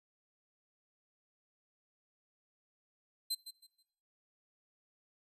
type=tone with echo; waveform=sawtooth; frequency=4100 Hz; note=C8; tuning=36 cents flat; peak=-30 dBFS; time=3.3-3.35 s; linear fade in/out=10 ms; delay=160 ms; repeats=3; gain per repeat=-12 dB; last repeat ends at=3.83 s; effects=noise-tail reverb RT60 1.0 s tail -26 dB re dry + resampled to 32000 Hz